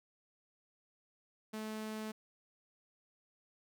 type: tone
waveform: sawtooth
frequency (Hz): 216.9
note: A3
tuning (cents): -25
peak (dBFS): -36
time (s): 1.53-2.12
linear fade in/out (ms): 10
effects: none